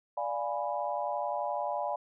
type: chord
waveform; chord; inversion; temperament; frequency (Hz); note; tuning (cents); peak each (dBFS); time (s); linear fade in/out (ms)
sine; D diminished seventh; none; equal; 587.3 / 698.5 / 830.6 / 987.8; D5 / F5 / Ab5 / Cb6; 0 / 0 / 0 / 0; -35 / -36 / -35 / -37; 0.17-1.96; 5
effects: none